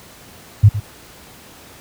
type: tone with echo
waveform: sine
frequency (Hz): 103.83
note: G#2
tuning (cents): 0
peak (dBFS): -3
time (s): 0.63-0.69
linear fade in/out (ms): 10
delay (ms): 110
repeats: 1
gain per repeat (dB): -14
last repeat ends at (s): 0.8
effects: pink hiss -42 dBFS RMS until 1.8 s + high-pass 60 Hz 12 dB/octave